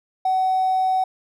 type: tone with hard clipping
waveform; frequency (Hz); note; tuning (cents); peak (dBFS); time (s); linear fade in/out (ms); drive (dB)
triangle; 752; F#5; +28; -17; 0.25-1.04; 5; 3
effects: none